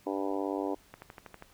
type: harmonic tone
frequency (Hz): 98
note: G2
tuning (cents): 0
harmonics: 3 / 4 / 5 / 6 / 7 / 8 / 9 / 10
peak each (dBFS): -34 / -36 / -38 / -40 / -41 / -42 / -43 / -44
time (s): 0.06-0.75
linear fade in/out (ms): 10
type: click train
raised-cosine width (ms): 0.5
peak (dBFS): -29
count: 7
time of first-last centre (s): 0.94-1.424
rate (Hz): 12.4
effects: pink hiss -61 dBFS RMS until 1.53 s